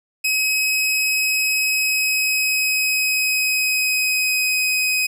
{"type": "tone with pitch glide", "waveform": "sawtooth", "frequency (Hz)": [2547, 2518], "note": ["D#7", "D#7"], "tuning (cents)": [40, 20], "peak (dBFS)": -14, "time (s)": [0.24, 5.07], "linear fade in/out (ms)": 10, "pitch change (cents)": -20, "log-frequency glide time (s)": [1.69, 4.58], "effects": []}